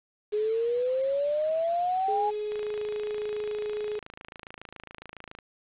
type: exponential sweep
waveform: sine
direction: up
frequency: 415.3 to 841 Hz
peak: -24 dBFS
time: 0.32-2.31 s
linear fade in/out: 20 ms
type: tone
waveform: sine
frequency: 421.5 Hz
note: G#4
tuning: 26 cents sharp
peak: -29 dBFS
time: 2.08-3.99 s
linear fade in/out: 5 ms
type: click train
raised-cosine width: 0.3 ms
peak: -25 dBFS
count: 79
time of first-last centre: 2.52-5.388 s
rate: 27.2 Hz
effects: resampled to 8000 Hz + 8-bit